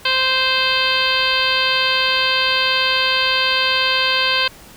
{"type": "harmonic tone", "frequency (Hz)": 521, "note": "C5", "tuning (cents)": -7, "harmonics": [1, 2, 3, 4, 5, 6, 7, 8, 9], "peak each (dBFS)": [-27, -23, -22, -27, -21, -21, -25, -24, -26], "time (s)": [0.05, 4.48], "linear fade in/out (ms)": 5, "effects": ["pink hiss -42 dBFS RMS until 4.76 s"]}